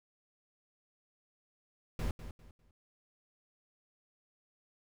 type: noise with echo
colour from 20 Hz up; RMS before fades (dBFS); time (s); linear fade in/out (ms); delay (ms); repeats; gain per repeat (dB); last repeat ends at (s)
brown; -34; 1.99-2.11; 2; 200; 3; -11; 2.71
effects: none